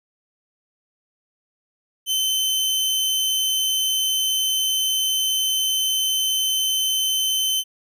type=tone; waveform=sawtooth; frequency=3069 Hz; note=G7; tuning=37 cents flat; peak=-16 dBFS; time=2.06-7.64 s; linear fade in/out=50 ms; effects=none